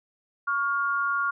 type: tone pair together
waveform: sine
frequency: 1119.3 / 1409 Hz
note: C#6 / F6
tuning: +16 / +15 cents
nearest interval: major third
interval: 399 cents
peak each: -27 / -25 dBFS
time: 0.47-1.31 s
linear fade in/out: 10 ms
effects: none